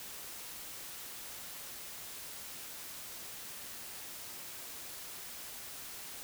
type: silence
effects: white hiss -46 dBFS RMS until 6.23 s